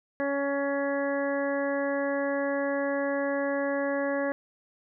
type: harmonic tone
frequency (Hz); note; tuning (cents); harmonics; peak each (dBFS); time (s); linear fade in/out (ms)
280; C#4; +18; 1 / 2 / 3 / 4 / 5 / 6 / 7; -31 / -28 / -39 / -39 / -45 / -35 / -41; 0.2-4.32; 0
effects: none